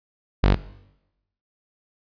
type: tone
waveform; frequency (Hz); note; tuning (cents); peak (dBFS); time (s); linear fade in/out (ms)
sawtooth; 48.39; G1; -22; -10; 0.43-0.55; 10
effects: noise-tail reverb RT60 0.9 s tail -18 dB re dry + resampled to 11025 Hz